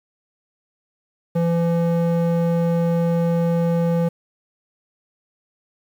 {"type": "tone with band-pass filter", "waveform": "square", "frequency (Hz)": 169, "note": "E3", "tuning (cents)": 43, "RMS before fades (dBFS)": -19, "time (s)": [1.35, 4.09], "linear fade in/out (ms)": 10, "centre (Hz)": 340, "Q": 3, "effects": ["8-bit"]}